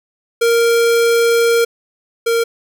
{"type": "tone pair in turn", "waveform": "square", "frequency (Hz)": [465.6, 462.7], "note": ["A#4", "A#4"], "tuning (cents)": [-2, -13], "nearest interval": "unison", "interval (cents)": 11, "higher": "first", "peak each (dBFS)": [-11, -13], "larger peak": "first", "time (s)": [[0.41, 1.65], [2.26, 2.44]], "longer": "first", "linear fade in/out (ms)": 10, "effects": []}